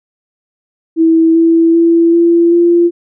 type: tone with pitch steps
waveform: sine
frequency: 326.1 / 330.5 / 334.9 / 339.4 / 343.9 Hz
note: E4 / E4 / E4 / F4 / F4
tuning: -19 / +5 / +27 / -49 / -27 cents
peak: -5 dBFS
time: 0.96-2.91 s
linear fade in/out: 50 ms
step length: 390 ms
effects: none